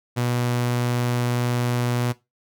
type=tone; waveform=sawtooth; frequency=121.7 Hz; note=B2; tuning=25 cents flat; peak=-17 dBFS; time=0.16-2.13 s; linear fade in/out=20 ms; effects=noise-tail reverb RT60 0.2 s tail -17 dB re dry

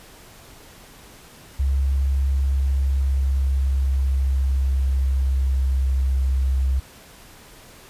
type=tone with pitch glide; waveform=sine; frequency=68 to 66.06 Hz; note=C#2 to C2; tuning=-33 to +17 cents; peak=-17 dBFS; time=1.59-6.8 s; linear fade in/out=10 ms; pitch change=-50 cents; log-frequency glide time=2.28-5.92 s; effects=pink hiss -46 dBFS RMS until 7.89 s + resampled to 32000 Hz

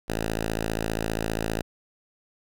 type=tone; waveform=5% pulse; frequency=55 Hz; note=A1; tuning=in tune; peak=-15 dBFS; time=0.08-1.62 s; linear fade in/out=10 ms; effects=none

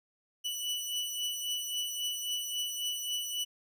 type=beating tone pair; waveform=sawtooth; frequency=2961 / 2964.7 Hz; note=F#7 / F#7; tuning=+1 / +3 cents; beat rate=3.7 Hz; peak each=-31 / -36 dBFS; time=0.44-3.45 s; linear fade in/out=20 ms; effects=none

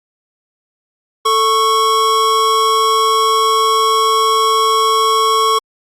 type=tone pair together; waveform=square; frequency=443.4 / 1103.2 Hz; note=A4 / C#6; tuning=+13 / -9 cents; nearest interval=octave + major third; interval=1578 cents; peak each=-18 / -12 dBFS; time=1.25-5.59 s; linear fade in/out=10 ms; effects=low-pass 10000 Hz 12 dB/octave + Opus 48 kbps

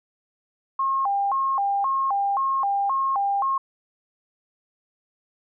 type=tone with vibrato; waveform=sine; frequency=928 Hz; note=A#5; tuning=8 cents flat; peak=-20 dBFS; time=0.79-3.58 s; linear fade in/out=5 ms; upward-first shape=square; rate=1.9 Hz; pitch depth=260 cents each way; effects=none

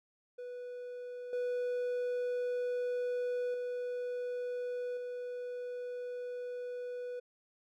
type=tone with level steps; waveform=triangle; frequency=492.5 Hz; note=B4; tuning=5 cents flat; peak=-39 / -30 / -33 / -36 dBFS; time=0.38-7.2 s; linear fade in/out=10 ms; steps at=1.33 / 3.54 / 4.97 s; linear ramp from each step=2 ms; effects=none

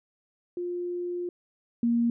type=tone pair in turn; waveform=sine; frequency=352.9 / 235 Hz; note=F4 / A#3; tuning=+18 / +14 cents; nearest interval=perfect fifth; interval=704 cents; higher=first; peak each=-29 / -21 dBFS; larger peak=second; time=0.57-1.29 / 1.83-2.1 s; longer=first; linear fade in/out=2 ms; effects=none

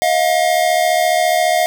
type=tone pair together; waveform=square; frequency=636 / 710.6 Hz; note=D#5 / F5; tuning=+38 / +30 cents; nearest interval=major second; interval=192 cents; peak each=-17 / -15 dBFS; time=0.02-1.66 s; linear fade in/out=0 ms; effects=none

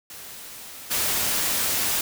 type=noise with level steps; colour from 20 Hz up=white; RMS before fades=-40 / -24 dBFS; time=0.1-2.01 s; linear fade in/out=2 ms; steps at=0.9 s; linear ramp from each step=20 ms; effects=none

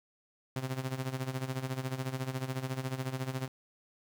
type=tone with tremolo; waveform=sawtooth; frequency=130.81 Hz; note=C3; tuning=in tune; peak=-27 dBFS; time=0.56-3.48 s; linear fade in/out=2 ms; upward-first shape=sine; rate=14 Hz; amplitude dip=75%; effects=9-bit

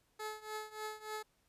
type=tone with tremolo; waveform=15% pulse; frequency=430 Hz; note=A4; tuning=40 cents flat; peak=-32 dBFS; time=0.19-1.23 s; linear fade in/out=10 ms; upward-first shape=triangle; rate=3.4 Hz; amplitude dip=90%; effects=pink hiss -75 dBFS RMS until 1.48 s + resampled to 32000 Hz

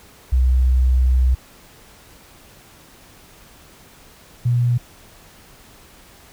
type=tone pair in turn; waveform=sine; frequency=63.5 / 121.23 Hz; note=B1 / B2; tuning=+49 / -32 cents; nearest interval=major seventh; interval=1119 cents; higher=second; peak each=-12 / -14 dBFS; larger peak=first; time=0.32-1.35 / 4.45-4.78 s; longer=first; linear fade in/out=10 ms; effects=pink hiss -47 dBFS RMS until 6.32 s

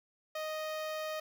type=tone with notch filter; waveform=sawtooth; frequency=622.3 Hz; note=D#5; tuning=in tune; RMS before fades=-38 dBFS; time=0.35-1.2 s; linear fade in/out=5 ms; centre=8700 Hz; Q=1.2; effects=none

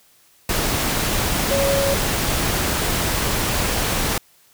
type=tone in noise; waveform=sine; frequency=554.4 Hz; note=C#5; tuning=in tune; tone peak=-18 dBFS; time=1.51-1.94 s; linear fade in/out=2 ms; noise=pink; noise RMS=-21 dBFS; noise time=0.49-4.18 s; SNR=0 dB; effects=white hiss -55 dBFS RMS until 4.53 s

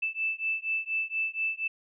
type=beating tone pair; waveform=sine; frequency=2637 / 2641.2 Hz; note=E7 / E7; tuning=0 / +3 cents; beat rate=4.2 Hz; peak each=-31 dBFS; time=0.02-1.68 s; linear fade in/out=10 ms; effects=none

